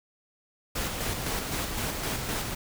pink noise with tremolo, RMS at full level -30 dBFS, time 0.75-2.55 s, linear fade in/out 10 ms, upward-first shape square, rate 3.9 Hz, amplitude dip 35%, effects none

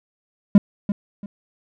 triangle tone with echo, 202 Hz, G#3, 48 cents flat, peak -4 dBFS, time 0.55-0.58 s, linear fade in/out 2 ms, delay 340 ms, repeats 2, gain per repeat -12 dB, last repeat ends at 1.26 s, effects none

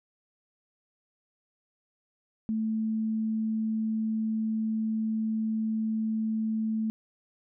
sine tone, 220 Hz, A3, in tune, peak -26 dBFS, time 2.49-6.9 s, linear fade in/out 0 ms, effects none

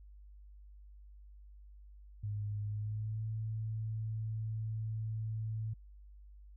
sine tone with pitch glide, 103.83 to 110 Hz, G#2 to A2, 0 to 0 cents, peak -35 dBFS, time 2.23-5.74 s, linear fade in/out 10 ms, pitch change +100 cents, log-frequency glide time 2.64-3.24 s, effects added 50 Hz sine -52 dBFS peak until 6.56 s

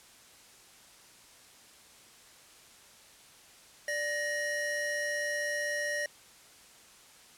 square tone pair together, 587.3 / 1877.5 Hz, D5 / A#6, 0 / +12 cents, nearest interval octave + minor sixth, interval 2012 cents, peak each -36 / -33 dBFS, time 3.88-6.06 s, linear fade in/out 2 ms, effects white hiss -56 dBFS RMS until 7.37 s + low-pass 10000 Hz 12 dB/octave

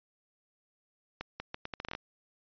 accelerating click train, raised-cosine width 0.3 ms, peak -21 dBFS, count 11, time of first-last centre 1.21-1.951 s, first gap 190 ms, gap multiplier 0.76, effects resampled to 11025 Hz

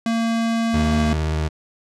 square tone, 228.5 Hz, A#3, 34 cents flat, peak -19 dBFS, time 0.06-1.13 s, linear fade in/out 2 ms
30% pulse tone with vibrato, 77.9 Hz, D#2, 3 cents sharp, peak -17 dBFS, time 0.73-1.49 s, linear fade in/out 20 ms, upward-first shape triangle, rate 17 Hz, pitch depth 41 cents each way
effects low-pass 7000 Hz 12 dB/octave

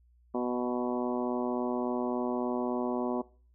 harmonic tone with a mistuned harmonic, 123.47 Hz, B2, in tune, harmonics 2 / 3 / 4 / 5 / 6 / 7 / 8 / 9, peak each -32 / -33 / -39 / -37 / -40 / -43 / -41 / -45 dBFS, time 0.34-3.22 s, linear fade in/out 10 ms, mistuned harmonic 6, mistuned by -17 cents, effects noise-tail reverb RT60 0.4 s tail -21 dB re dry + added 60 Hz sine -60 dBFS peak until 3.54 s

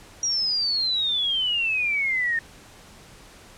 sine exponential sweep, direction down, 5760 to 1812 Hz, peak -21 dBFS, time 0.23-2.39 s, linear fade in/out 2 ms, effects pink hiss -48 dBFS RMS until 3.57 s + low-pass 10000 Hz 12 dB/octave

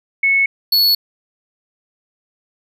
sine / square tone pair in turn, 2201 / 4402 Hz, C#7 / C#8, -13 / -13 cents, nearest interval octave, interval 1200 cents, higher second, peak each -11 dBFS, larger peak neither, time 0.23-0.46 / 0.72-0.95 s, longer neither, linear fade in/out 5 ms, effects none

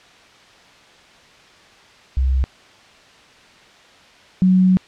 sine tone pair in turn, 65.41 / 185.46 Hz, C2 / F#3, 0 / +4 cents, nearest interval octave + tritone, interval 1804 cents, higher second, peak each -14 / -10 dBFS, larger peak second, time 2.17-2.44 / 4.42-4.77 s, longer second, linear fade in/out 0 ms, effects white hiss -47 dBFS RMS until 4.87 s + low-pass 4000 Hz 12 dB/octave

